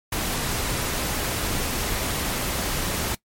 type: noise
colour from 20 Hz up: pink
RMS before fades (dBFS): -26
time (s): 0.12-3.15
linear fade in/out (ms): 5
effects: noise-tail reverb RT60 0.1 s tail -20 dB re dry + MP3 64 kbps